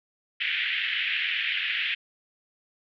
white band-pass noise, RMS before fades -28 dBFS, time 0.4-1.95 s, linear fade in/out 10 ms, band 1700 to 3200 Hz, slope 48 dB/octave, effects none

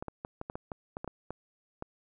clicks, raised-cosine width 1 ms, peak -23 dBFS, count 12, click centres 0.025 / 0.083 / 0.249 / 0.414 / 0.499 / 0.555 / 0.718 / 0.969 / 1.045 / 1.077 / 1.306 / 1.824 s, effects none

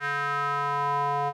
square tone with band-pass filter sweep, 143 Hz, D3, 46 cents flat, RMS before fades -27 dBFS, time 0-1.33 s, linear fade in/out 50 ms, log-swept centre 1600 to 830 Hz, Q 4.2, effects none

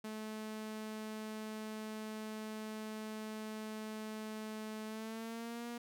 sawtooth tone with pitch glide, 216.6 to 237.6 Hz, A3 to A#3, -27 to +33 cents, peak -38 dBFS, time 0.04-5.78 s, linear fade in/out 5 ms, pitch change +160 cents, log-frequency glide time 4.86-5.67 s, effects none

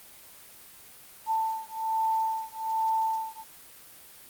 sine beating tone pair, 888 / 889.2 Hz, A5 / A5, +16 / +18 cents, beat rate 1.2 Hz, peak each -29 dBFS, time 1.26-3.44 s, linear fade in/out 50 ms, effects white hiss -50 dBFS RMS until 4.29 s + Opus 32 kbps

